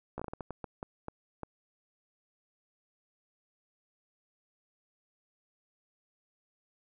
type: slowing click train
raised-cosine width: 1 ms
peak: -24 dBFS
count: 12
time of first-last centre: 0.18-1.433 s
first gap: 15 ms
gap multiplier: 1.37
effects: none